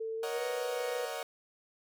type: tone with pitch glide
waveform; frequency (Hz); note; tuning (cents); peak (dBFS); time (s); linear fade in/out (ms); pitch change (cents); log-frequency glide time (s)
sine; 446.3 to 492.3; A4 to B4; +25 to -6; -34; 0-1.06; 10; +169; 0.17-0.45
type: chord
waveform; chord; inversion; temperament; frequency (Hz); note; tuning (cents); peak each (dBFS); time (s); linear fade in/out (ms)
sawtooth; D# minor seventh; second; equal; 466.2 / 554.4 / 622.3 / 740; A#4 / C#5 / D#5 / F#5; 0 / 0 / 0 / 0; -38; 0.23-1.23; 2
effects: none